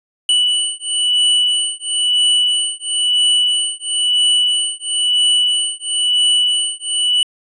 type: beating tone pair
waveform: square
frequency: 2960 / 2961 Hz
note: F#7 / F#7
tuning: 0 / +1 cents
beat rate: 1 Hz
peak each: -17 dBFS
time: 0.29-7.23 s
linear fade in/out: 2 ms
effects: resampled to 24000 Hz